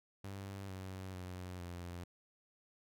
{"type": "tone with pitch steps", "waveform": "sawtooth", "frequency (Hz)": [98, 94.44, 91.02, 87.71], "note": ["G2", "F#2", "F#2", "F2"], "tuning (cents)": [0, 36, -28, 8], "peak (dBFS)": -40, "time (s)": [0.24, 2.04], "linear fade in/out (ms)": 5, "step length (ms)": 450, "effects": []}